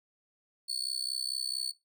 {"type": "tone with amplitude modulation", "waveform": "35% pulse", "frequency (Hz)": 4435, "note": "C#8", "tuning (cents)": 0, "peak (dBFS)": -26, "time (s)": [0.68, 1.72], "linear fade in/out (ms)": 20, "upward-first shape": "sine", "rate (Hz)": 64.4, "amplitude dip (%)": 95, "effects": ["noise-tail reverb RT60 0.2 s tail -19 dB re dry"]}